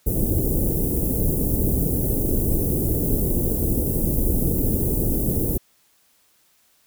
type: band-stop noise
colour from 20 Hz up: pink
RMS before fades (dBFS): -21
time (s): 0.06-5.58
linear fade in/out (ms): 10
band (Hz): 440 to 12000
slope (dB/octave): 24
effects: white hiss -61 dBFS RMS until 6.86 s